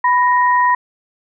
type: tone pair together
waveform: sine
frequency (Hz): 990 / 1868.9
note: B5 / A#6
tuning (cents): +4 / +4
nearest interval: major seventh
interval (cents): 1100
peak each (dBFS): -11 / -18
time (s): 0.04-0.75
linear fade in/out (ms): 5
effects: none